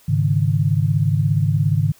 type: chord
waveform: sine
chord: Ab suspended fourth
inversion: none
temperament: equal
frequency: 103.83 / 138.59 / 155.56 Hz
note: Ab2 / Db3 / Eb3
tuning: 0 / 0 / 0 cents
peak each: -19 dBFS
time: 0.08-1.92 s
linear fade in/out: 10 ms
effects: white hiss -52 dBFS RMS until 1.99 s